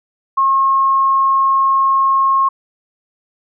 sine tone, 1080 Hz, C#6, 45 cents flat, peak -10 dBFS, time 0.37-2.49 s, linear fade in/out 10 ms, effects none

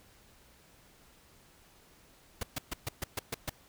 pink noise bursts, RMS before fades -34 dBFS, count 8, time 2.41-3.496 s, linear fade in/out 5 ms, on 22 ms, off 130 ms, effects pink hiss -61 dBFS RMS until 3.68 s

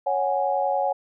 sine chord, C# suspended fourth, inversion none, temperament equal, 554.4 / 740 / 830.6 Hz, C#5 / F#5 / G#5, 0 / 0 / 0 cents, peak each -25 dBFS, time 0.06-0.93 s, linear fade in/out 10 ms, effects none

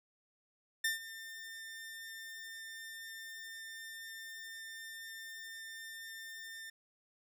sawtooth tone with ADSR envelope, 1801 Hz, A6, 40 cents sharp, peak -26 dBFS, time 0.84-6.7 s, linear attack 6 ms, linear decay 140 ms, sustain -16 dB, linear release 5 ms, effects none

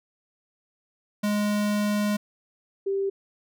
square / sine tone pair in turn, 207.7 / 392.3 Hz, G#3 / G4, 0 / +1 cents, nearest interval major seventh, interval 1101 cents, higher second, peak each -23 dBFS, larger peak neither, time 1.23-2.17 / 2.86-3.1 s, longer first, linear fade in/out 10 ms, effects none

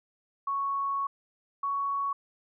sine tone pair in turn, 1108.7 / 1116.4 Hz, C#6 / C#6, 0 / +12 cents, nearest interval unison, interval 12 cents, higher second, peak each -27 dBFS, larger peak neither, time 0.47-1.07 / 1.63-2.13 s, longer first, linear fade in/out 5 ms, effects none

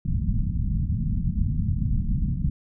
pink low-pass noise, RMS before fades -24 dBFS, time 0.05-2.5 s, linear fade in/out 5 ms, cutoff 220 Hz, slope 48 dB/octave, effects none

